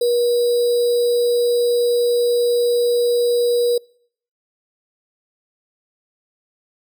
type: tone with sample-and-hold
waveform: sine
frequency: 480.6 Hz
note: B4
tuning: 47 cents flat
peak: -14 dBFS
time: 0.01-3.78 s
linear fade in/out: 5 ms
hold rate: 4410 Hz
effects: noise-tail reverb RT60 0.6 s tail -26 dB re dry